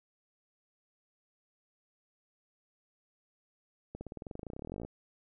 accelerating click train, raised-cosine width 2 ms, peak -28 dBFS, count 28, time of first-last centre 3.95-4.85 s, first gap 60 ms, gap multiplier 0.95, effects none

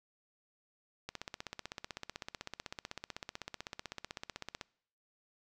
click train, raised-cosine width 0.2 ms, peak -23 dBFS, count 57, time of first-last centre 1.09-4.612 s, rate 15.9 Hz, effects noise-tail reverb RT60 0.7 s tail -25 dB re dry

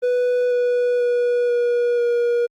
triangle tone with pitch steps, 493.9 / 489.6 / 485.4 / 481.2 / 477.1 Hz, B4 / B4 / B4 / B4 / A#4, 0 / -15 / -30 / -45 / +40 cents, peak -14 dBFS, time 0.02-2.47 s, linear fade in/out 20 ms, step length 490 ms, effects Opus 24 kbps

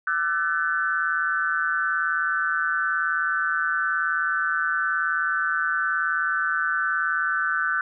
sine tone cluster, 1190 / 1351 / 1510 / 1739 Hz, D6 / E6 / F#6 / A6, +22 / +42 / +35 / -21 cents, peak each -31 / -28 / -23 / -32 dBFS, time 0.07-7.81 s, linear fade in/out 2 ms, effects none

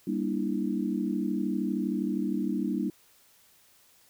sine chord, E half-diminished seventh, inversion first, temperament just, 197.78 / 237.3 / 296.7 / 329.6 Hz, G3 / Bb3 / D4 / E4, +16 / +31 / +18 / 0 cents, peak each -31 / -32 / -32 / -34 dBFS, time 0.07-2.9 s, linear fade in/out 5 ms, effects white hiss -61 dBFS RMS until 4.09 s

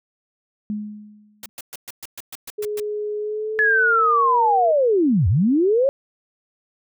sine tone with exponential decay, 210 Hz, G#3, 19 cents sharp, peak -21 dBFS, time 0.7-1.49 s, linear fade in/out 0 ms, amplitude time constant 170 ms
white noise bursts, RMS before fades -34 dBFS, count 10, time 1.43-2.8 s, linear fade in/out 2 ms, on 29 ms, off 120 ms
sine tone with pitch glide, 419.7 to 473.8 Hz, G#4 to A#4, +18 to +28 cents, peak -23 dBFS, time 2.58-4.72 s, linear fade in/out 10 ms, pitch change +210 cents, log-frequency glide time 3.19-4.37 s
sine linear two-way sweep, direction down then up, 1722 to 78.9 to 563 Hz, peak -14 dBFS, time 3.59-5.89 s, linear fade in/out 0 ms, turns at 5.28 s
effects none

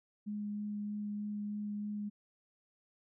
sine tone with vibrato, 207.7 Hz, G#3, in tune, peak -36 dBFS, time 0.26-2.1 s, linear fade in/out 20 ms, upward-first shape sine, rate 3.2 Hz, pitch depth 8 cents each way, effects none

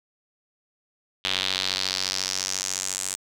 square tone with band-pass filter sweep, 47.12 Hz, F#1, 32 cents sharp, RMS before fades -28 dBFS, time 1.24-3.16 s, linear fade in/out 10 ms, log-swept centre 3400 to 8000 Hz, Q 3.1, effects none

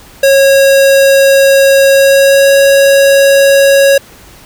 square tone with pitch glide, 547 to 552.4 Hz, C#5 to C#5, -23 to -6 cents, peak -4 dBFS, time 0.23-3.98 s, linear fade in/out 5 ms, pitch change +17 cents, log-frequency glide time 1.93-2.52 s, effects pink hiss -37 dBFS RMS until 4.45 s

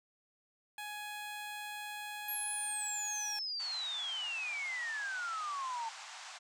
15% pulse tone, 836 Hz, G#5, 11 cents sharp, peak -35 dBFS, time 0.78-3.39 s, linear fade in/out 2 ms
sine exponential sweep, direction down, 11840 to 888 Hz, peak -36 dBFS, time 2.28-5.89 s, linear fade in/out 5 ms
pink band-pass noise, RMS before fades -49 dBFS, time 3.59-6.39 s, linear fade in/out 20 ms, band 720 to 8100 Hz, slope 48 dB/octave
effects none

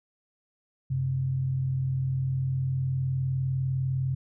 sine tone pair together, 92.5 / 132.3 Hz, F#2 / C3, 0 / +20 cents, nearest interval tritone, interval 620 cents, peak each -35 / -25 dBFS, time 0.9-4.15 s, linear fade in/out 10 ms, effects none

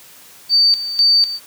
sine tone with tremolo, 4596 Hz, D8, 38 cents flat, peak -9 dBFS, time 0.49-1.4 s, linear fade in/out 50 ms, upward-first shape square, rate 2 Hz, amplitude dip 75%, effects white hiss -43 dBFS RMS until 1.46 s + high-pass 80 Hz 12 dB/octave

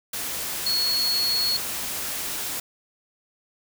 sine tone in noise, 4345 Hz, C#8, 35 cents flat, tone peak -21 dBFS, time 0.66-1.57 s, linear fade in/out 5 ms, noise white, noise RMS -30 dBFS, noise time 0.13-2.6 s, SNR +6 dB, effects none

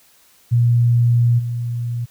sine tone with level steps, 119.2 Hz, A#2, 39 cents sharp, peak -11 / -20 dBFS, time 0.51-2.06 s, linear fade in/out 20 ms, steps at 1.38 s, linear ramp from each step 20 ms, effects white hiss -53 dBFS RMS until 2.1 s

